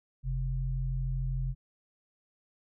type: tone pair together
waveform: sine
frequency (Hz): 43.65 / 130.81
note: F1 / C3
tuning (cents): 0 / 0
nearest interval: octave + perfect fifth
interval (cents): 1900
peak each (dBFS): -31 / -32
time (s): 0.23-1.55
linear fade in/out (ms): 50
effects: none